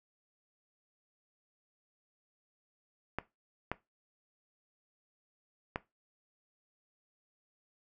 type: clicks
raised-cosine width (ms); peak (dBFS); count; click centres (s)
0.5; -18; 3; 3.186 / 3.716 / 5.759
effects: noise-tail reverb RT60 0.2 s tail -17 dB re dry